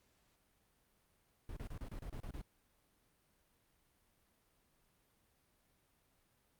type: noise bursts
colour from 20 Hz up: brown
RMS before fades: -45 dBFS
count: 9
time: 1.49-2.415 s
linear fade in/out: 2 ms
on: 77 ms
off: 29 ms
effects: pink hiss -75 dBFS RMS until 6.59 s + Opus 48 kbps